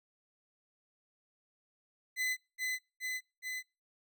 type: tone with echo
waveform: 40% pulse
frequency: 2020 Hz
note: B6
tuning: 39 cents sharp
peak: -30 dBFS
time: 2.16-2.37 s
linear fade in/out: 50 ms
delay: 420 ms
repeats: 3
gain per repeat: -2 dB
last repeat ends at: 3.63 s
effects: noise-tail reverb RT60 0.3 s tail -26 dB re dry